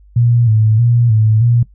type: tone with vibrato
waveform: sine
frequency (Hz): 114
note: A#2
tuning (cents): -38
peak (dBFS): -8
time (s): 0.16-1.63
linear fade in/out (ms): 5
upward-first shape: square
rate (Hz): 1.6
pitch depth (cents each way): 75
effects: noise-tail reverb RT60 0.1 s tail -18 dB re dry + added 50 Hz sine -41 dBFS peak until 1.74 s